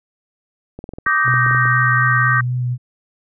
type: clicks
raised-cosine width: 2 ms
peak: -18 dBFS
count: 12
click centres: 0.79 / 0.841 / 0.891 / 0.936 / 0.985 / 1.066 / 1.28 / 1.339 / 1.464 / 1.511 / 1.548 / 1.655 s
type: chord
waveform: sine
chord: Eb major seventh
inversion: third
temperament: just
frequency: 1166.7 / 1244.5 / 1555.6 / 1866.8 Hz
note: D6 / Eb6 / G6 / Bb6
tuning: -12 / 0 / -14 / +2 cents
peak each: -19 / -22 / -17 / -18 dBFS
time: 1.06-2.41 s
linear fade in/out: 5 ms
type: tone with vibrato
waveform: sine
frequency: 124.4 Hz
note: B2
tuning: 13 cents sharp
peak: -17 dBFS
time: 1.24-2.78 s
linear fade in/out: 50 ms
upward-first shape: sine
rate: 4 Hz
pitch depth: 15 cents each way
effects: none